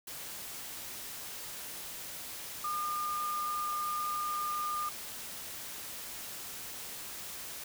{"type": "tone in noise", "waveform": "sine", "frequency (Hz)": 1210, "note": "D#6", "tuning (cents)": -49, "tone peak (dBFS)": -32, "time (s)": [2.64, 4.89], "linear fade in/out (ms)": 5, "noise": "white", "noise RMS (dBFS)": -43, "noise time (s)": [0.07, 7.64], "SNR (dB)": 8, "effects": []}